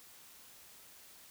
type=silence; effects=white hiss -57 dBFS RMS until 1.3 s